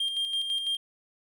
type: tone with tremolo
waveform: triangle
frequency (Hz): 3201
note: G7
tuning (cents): +36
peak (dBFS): -24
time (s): 0-0.77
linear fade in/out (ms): 5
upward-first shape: square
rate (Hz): 6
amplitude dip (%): 45
effects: none